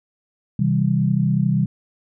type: chord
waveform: sine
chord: C major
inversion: none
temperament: equal with one note detuned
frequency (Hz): 130.81 / 161.61 / 196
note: C3 / E3 / G3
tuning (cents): 0 / -34 / 0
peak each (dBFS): -20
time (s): 0.59-1.66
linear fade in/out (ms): 5
effects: none